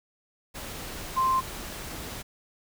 sine tone in noise, 1046.5 Hz, C6, in tune, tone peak -21 dBFS, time 1.16-1.41 s, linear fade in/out 20 ms, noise pink, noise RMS -38 dBFS, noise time 0.54-2.23 s, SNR +14 dB, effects none

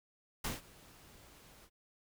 pink noise with ADSR envelope, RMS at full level -36 dBFS, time 0.44-1.7 s, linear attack 7 ms, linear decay 160 ms, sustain -23 dB, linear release 59 ms, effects none

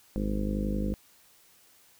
harmonic tone with a mistuned harmonic, 51.2 Hz, G#1, 24 cents flat, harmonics 1 / 2 / 3 / 4 / 5 / 6 / 7 / 8 / 9 / 10, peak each -31 / -40 / -41 / -31 / -39 / -37 / -44 / -45 / -45 / -40 dBFS, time 0.16-0.94 s, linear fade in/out 0 ms, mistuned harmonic 1, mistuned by -28 cents, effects white hiss -60 dBFS RMS until 1.99 s

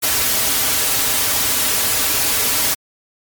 white noise with comb filter, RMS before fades -17 dBFS, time 0.02-2.75 s, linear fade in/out 20 ms, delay 5.6 ms, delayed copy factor -0.6, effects MP3 96 kbps

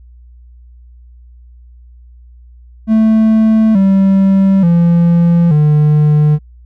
triangle tone with pitch steps, 220 / 193.75 / 170.63 / 150.26 Hz, A3 / G3 / F3 / D3, 0 / -20 / -40 / +40 cents, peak -4 dBFS, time 2.87-6.39 s, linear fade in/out 50 ms, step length 880 ms, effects added 60 Hz sine -36 dBFS peak until 6.65 s

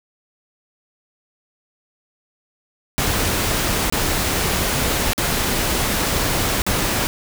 pink noise with dropouts, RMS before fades -20 dBFS, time 2.98-7.07 s, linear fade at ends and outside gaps 0 ms, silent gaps 3.899-3.924 / 5.133-5.179 / 6.619-6.665 s, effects none

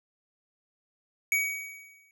square tone with exponential decay, 2259 Hz, C#7, 32 cents sharp, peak -22 dBFS, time 1.32-2.11 s, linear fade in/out 1 ms, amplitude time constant 170 ms, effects none

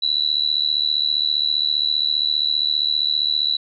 sine tone with amplitude modulation, 3951 Hz, B7, in tune, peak -13 dBFS, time 0.02-3.57 s, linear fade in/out 10 ms, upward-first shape sine, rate 75.1 Hz, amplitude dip 95%, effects none

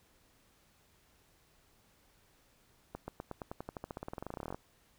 accelerating click train, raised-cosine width 1 ms, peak -26 dBFS, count 28, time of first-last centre 2.95-4.545 s, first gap 130 ms, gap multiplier 0.93, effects pink hiss -68 dBFS RMS until 4.98 s

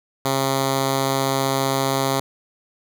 5% pulse tone with notch filter, 135.3 Hz, C#3, 42 cents flat, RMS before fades -21 dBFS, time 0.25-2.2 s, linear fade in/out 2 ms, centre 1600 Hz, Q 2, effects none

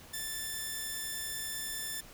5% pulse tone, 1765 Hz, A6, 5 cents sharp, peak -25 dBFS, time 0.13-2.01 s, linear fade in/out 10 ms, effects pink hiss -53 dBFS RMS until 2.13 s

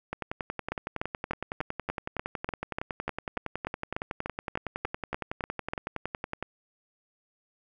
two click trains, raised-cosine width 0.5 ms, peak -17 / -15 dBFS, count 69 / 18, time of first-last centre 0.13-6.426 / 0.72-5.735 s, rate 10.8 / 3.39 Hz, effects none

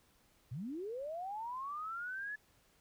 sine linear sweep, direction up, 103.83 to 1723 Hz, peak -39 dBFS, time 0.51-2.36 s, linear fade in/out 10 ms, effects pink hiss -70 dBFS RMS until 2.8 s

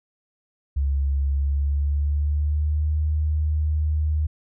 sine tone with pitch glide, 69.3 to 76.45 Hz, C#2 to D#2, 0 to -30 cents, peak -19 dBFS, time 0.76-4.27 s, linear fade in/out 10 ms, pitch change +170 cents, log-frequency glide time 1.29-2.95 s, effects none

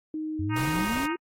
sine tone, 311.1 Hz, D#4, in tune, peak -29 dBFS, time 0.14-0.85 s, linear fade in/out 2 ms
sine exponential sweep, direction up, 87.31 to 357.5 Hz, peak -28 dBFS, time 0.39-1.16 s, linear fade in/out 5 ms
harmonic tone, 311.1 Hz, D#4, in tune, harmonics 3 / 4 / 5 / 6 / 7 / 8 / 9, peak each -33 / -35 / -37 / -39 / -40 / -41 / -42 dBFS, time 0.49-1.17 s, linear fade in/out 50 ms
pink noise, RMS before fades -36 dBFS, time 0.56-1.06 s, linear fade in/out 5 ms
effects AAC 48 kbps

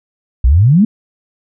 sine exponential sweep, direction up, 55.4 to 231.8 Hz, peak -5 dBFS, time 0.44-0.85 s, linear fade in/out 5 ms, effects none

